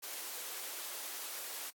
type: high-pass noise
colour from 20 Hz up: white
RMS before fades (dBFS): -43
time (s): 0.02-1.71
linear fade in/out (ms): 20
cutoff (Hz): 330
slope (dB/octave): 24
effects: AAC 64 kbps